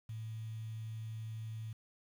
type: tone with quantisation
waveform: sine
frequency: 111 Hz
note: A2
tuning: 16 cents sharp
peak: -40 dBFS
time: 0.09-1.73 s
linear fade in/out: 5 ms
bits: 10
effects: none